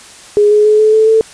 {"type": "tone with pitch steps", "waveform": "sine", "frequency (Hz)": [415, 420.6, 426.2, 431.9, 437.7, 443.5], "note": ["G#4", "G#4", "G#4", "A4", "A4", "A4"], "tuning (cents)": [-1, 22, 45, -32, -9, 14], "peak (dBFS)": -5, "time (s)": [0.37, 1.21], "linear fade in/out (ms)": 0, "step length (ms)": 140, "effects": ["white hiss -36 dBFS RMS until 1.33 s", "resampled to 22050 Hz"]}